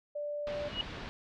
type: tone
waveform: sine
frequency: 587.3 Hz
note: D5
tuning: in tune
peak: -34 dBFS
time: 0.15-0.69 s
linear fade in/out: 10 ms
type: low-pass noise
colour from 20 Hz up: pink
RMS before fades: -43 dBFS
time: 0.47-1.09 s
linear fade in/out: 0 ms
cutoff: 4200 Hz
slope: 24 dB/octave
type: tone with exponential growth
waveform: sine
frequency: 2900 Hz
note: F#7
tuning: 35 cents flat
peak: -27 dBFS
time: 0.66-0.81 s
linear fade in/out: 1 ms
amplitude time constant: 32 ms
effects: none